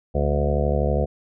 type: harmonic tone with a mistuned harmonic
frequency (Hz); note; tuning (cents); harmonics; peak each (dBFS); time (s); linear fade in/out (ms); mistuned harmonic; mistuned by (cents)
72.2; D2; -29; 1 / 2 / 3 / 5 / 6 / 7 / 8 / 9 / 10; -22 / -26 / -29 / -31 / -30 / -26 / -32 / -29 / -33; 0.14-1.06; 20; 1; -41
effects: none